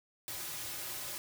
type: noise with comb filter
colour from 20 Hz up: white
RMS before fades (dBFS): -41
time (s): 0.28-1.18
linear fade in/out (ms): 0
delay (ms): 4.4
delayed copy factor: -0.95
effects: none